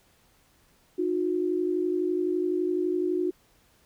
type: tone pair together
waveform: sine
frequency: 309.4 / 361.3 Hz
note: D#4 / F#4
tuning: -10 / -41 cents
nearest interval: minor third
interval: 269 cents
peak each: -29 / -25 dBFS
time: 0.98-3.31 s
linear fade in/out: 10 ms
effects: pink hiss -63 dBFS RMS until 3.85 s